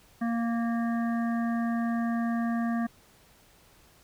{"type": "harmonic tone with a mistuned harmonic", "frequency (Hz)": 232.5, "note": "A#3", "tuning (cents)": -4, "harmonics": [1, 3, 5, 7, 8], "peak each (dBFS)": [-26, -36, -40, -43, -44], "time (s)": [0.21, 2.87], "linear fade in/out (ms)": 10, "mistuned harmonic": 8, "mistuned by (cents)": -21, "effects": ["pink hiss -59 dBFS RMS until 4.03 s"]}